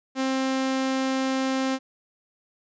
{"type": "tone", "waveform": "sawtooth", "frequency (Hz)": 264.4, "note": "C4", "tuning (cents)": 18, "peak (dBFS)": -19, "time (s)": [0.15, 1.79], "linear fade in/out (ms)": 50, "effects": ["resampled to 16000 Hz"]}